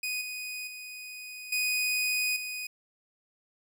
sawtooth tone with level steps, 2489 Hz, D#7, in tune, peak -27 / -32 / -37 / -23 / -31 dBFS, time 0.03-2.67 s, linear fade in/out 5 ms, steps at 0.21 / 0.67 / 1.52 / 2.36 s, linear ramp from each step 5 ms, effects none

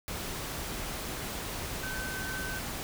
sine tone in noise, 1532 Hz, G6, 40 cents flat, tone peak -37 dBFS, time 1.83-2.59 s, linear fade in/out 0 ms, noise pink, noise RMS -37 dBFS, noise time 0.08-2.83 s, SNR -3 dB, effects none

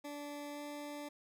20% pulse tone with pitch glide, 290.6 to 292.5 Hz, D4 to D4, -18 to -7 cents, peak -38 dBFS, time 0.04-1.09 s, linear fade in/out 10 ms, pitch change +11 cents, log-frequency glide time 0.52-0.6 s, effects none

